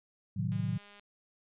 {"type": "chord", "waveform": "sine", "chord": "A diminished seventh", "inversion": "none", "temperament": "equal", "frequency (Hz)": [110, 130.81, 155.56, 185], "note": ["A2", "C3", "Eb3", "Gb3"], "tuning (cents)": [0, 0, 0, 0], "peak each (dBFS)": [-34, -37, -36, -35], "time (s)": [0.36, 0.78], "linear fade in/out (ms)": 10}
{"type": "click train", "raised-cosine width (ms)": 0.2, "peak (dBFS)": -37, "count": 98, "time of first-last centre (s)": [0.52, 0.995], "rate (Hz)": 204}
{"effects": ["resampled to 8000 Hz"]}